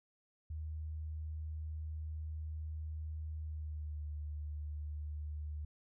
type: tone with pitch glide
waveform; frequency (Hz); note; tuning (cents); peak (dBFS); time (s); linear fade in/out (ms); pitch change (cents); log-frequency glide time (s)
sine; 77.78 to 74.96; D#2 to D2; 0 to +36; -39; 0.5-5.65; 5; -64; 3.39-4.05
effects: none